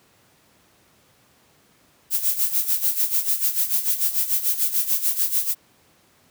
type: noise with tremolo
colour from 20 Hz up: violet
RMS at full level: -19 dBFS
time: 2.1-5.55 s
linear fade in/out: 50 ms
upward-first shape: sine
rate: 6.8 Hz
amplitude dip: 75%
effects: pink hiss -58 dBFS RMS until 6.3 s + high-pass 100 Hz 12 dB/octave